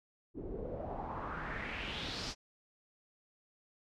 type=noise with low-pass filter sweep; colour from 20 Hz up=pink; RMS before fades=-41 dBFS; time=0.34-2.35 s; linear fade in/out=50 ms; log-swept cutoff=320 to 5700 Hz; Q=3.4; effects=none